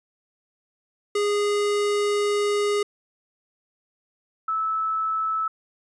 square / sine tone pair in turn, 411.6 / 1306.7 Hz, G#4 / E6, -16 / -16 cents, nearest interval octave + minor sixth, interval 2000 cents, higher second, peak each -21 / -22 dBFS, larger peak first, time 1.15-2.83 / 4.48-5.48 s, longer first, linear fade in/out 5 ms, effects resampled to 22050 Hz

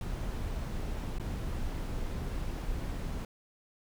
brown noise with dropouts, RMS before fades -35 dBFS, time 0.01-3.25 s, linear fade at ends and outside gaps 2 ms, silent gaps 1.185-1.197 s, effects none

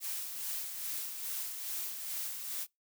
blue noise with tremolo, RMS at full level -37 dBFS, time 0-2.67 s, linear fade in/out 50 ms, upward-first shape sine, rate 2.4 Hz, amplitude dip 45%, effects noise-tail reverb RT60 0.2 s tail -26 dB re dry

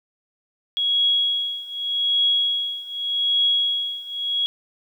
sine tone with tremolo, 3322 Hz, G#7, in tune, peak -15 dBFS, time 0.77-4.46 s, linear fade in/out 0 ms, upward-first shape triangle, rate 0.84 Hz, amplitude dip 90%, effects 9-bit

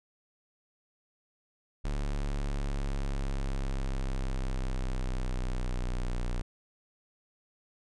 square exponential sweep, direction down, 36 to 30.22 Hz, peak -30 dBFS, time 1.84-6.42 s, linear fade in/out 10 ms, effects resampled to 22050 Hz

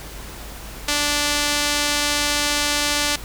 sawtooth tone with band-pass filter, 292.5 Hz, D4, 7 cents flat, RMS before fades -21 dBFS, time 0.88-3.16 s, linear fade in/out 5 ms, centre 5400 Hz, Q 0.69, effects added 50 Hz sine -36 dBFS peak until 3.24 s + pink hiss -37 dBFS RMS until 3.24 s

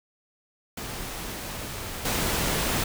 pink noise with level steps, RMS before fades -35 / -26 dBFS, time 0.77-2.84 s, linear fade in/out 5 ms, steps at 2.05 s, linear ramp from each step 5 ms, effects none

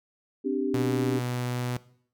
sine chord, C suspended second, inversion none, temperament equal, 261.6 / 293.7 / 392 Hz, C4 / D4 / G4, 0 / 0 / 0 cents, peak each -29 dBFS, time 0.44-1.2 s, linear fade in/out 20 ms
sawtooth tone, 123.47 Hz, B2, in tune, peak -24 dBFS, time 0.74-1.77 s, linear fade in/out 0 ms
effects noise-tail reverb RT60 0.6 s tail -19 dB re dry

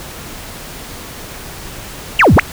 sine exponential two-way sweep, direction down then up, 3111 to 67.9 to 3111 Hz, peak -3 dBFS, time 2.19-2.4 s, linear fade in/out 5 ms, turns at 2.35 s, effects tanh soft clip ceiling -2 dBFS + pink hiss -30 dBFS RMS until 2.52 s

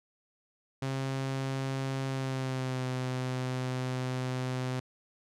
sawtooth tone with pitch glide, 134 to 128.1 Hz, C3 to C3, +42 to -36 cents, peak -27 dBFS, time 0.82-4.8 s, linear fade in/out 5 ms, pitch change -78 cents, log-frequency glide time 2.06-2.88 s, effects low-pass 8000 Hz 12 dB/octave

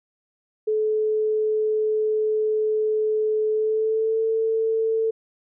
sine tone with pitch glide, 431.3 to 446 Hz, A4 to A4, -35 to +23 cents, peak -19 dBFS, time 0.67-5.11 s, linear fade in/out 10 ms, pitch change +58 cents, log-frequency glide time 3.51-4.21 s, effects none

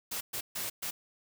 white noise bursts at uneven times, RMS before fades -36 dBFS, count 4, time 0.11-0.21 / 0.33-0.41 / 0.55-0.7 / 0.82-0.91 s, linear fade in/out 10 ms, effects none

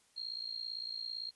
sine tone with amplitude modulation, 4228 Hz, C8, 17 cents sharp, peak -35 dBFS, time 0.16-1.31 s, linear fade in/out 20 ms, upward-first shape sine, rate 57.8 Hz, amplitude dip 85%, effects white hiss -69 dBFS RMS until 1.35 s + resampled to 24000 Hz

